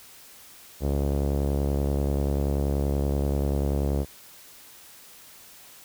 sawtooth tone with low-pass filter, 70.4 Hz, C#2, 27 cents sharp, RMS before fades -25 dBFS, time 0.8-4.06 s, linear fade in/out 50 ms, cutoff 540 Hz, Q 1.7, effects white hiss -49 dBFS RMS until 5.84 s

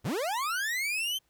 40% pulse linear sweep, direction up, 75.4 to 3150 Hz, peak -28 dBFS, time 0.04-1.19 s, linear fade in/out 20 ms, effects pink hiss -72 dBFS RMS until 1.29 s

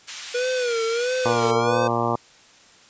pink high-pass noise, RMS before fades -34 dBFS, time 0.07-1.52 s, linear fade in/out 20 ms, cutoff 2200 Hz, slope 12 dB/octave
square tone with vibrato, 480.8 Hz, B4, 46 cents flat, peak -22 dBFS, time 0.34-1.88 s, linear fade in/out 10 ms, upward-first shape sine, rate 1.5 Hz, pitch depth 110 cents each way
harmonic tone, 117.5 Hz, A#2, 14 cents sharp, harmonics 1 / 2 / 3 / 4 / 5 / 6 / 7 / 8 / 9 / 10, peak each -29 / -29 / -29 / -29 / -29 / -29 / -29 / -29 / -29 / -29 dBFS, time 1.25-2.16 s, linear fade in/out 5 ms
effects white hiss -51 dBFS RMS until 2.89 s + resampled to 16000 Hz

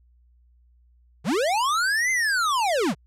square linear two-way sweep, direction up then down, 118.5 to 2093 to 118.5 Hz, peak -21 dBFS, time 1.24-2.95 s, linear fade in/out 50 ms, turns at 2.11 s, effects added 60 Hz sine -55 dBFS peak until 3.06 s + low-pass 10000 Hz 12 dB/octave

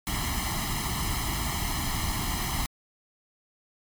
pink noise with comb filter, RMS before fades -29 dBFS, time 0.07-2.66 s, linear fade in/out 0 ms, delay 0.98 ms, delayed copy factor +1, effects MP3 96 kbps

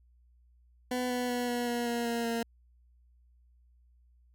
20% pulse tone with pitch steps, 250 / 247.3 / 244.6 / 241.9 / 239.3 / 236.7 / 234.1 / 231.5 Hz, B3 / B3 / B3 / B3 / A#3 / A#3 / A#3 / A#3, +21 / +3 / -16 / -36 / +46 / +27 / +8 / -12 cents, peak -25 dBFS, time 0.91-2.43 s, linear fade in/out 5 ms, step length 190 ms, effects added 60 Hz sine -60 dBFS peak until 4.34 s

